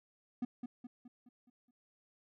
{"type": "tone with echo", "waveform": "triangle", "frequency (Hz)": 245, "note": "B3", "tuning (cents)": -14, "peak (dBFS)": -31, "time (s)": [0.42, 0.45], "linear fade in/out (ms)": 5, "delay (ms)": 210, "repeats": 6, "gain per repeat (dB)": -6, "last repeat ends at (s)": 1.71, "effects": []}